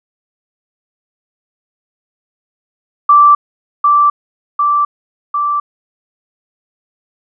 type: tone with echo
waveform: sine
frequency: 1169 Hz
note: D6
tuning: 8 cents flat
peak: -3 dBFS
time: 3.09-3.35 s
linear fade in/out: 5 ms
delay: 750 ms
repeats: 3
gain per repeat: -3 dB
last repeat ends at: 5.6 s
effects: none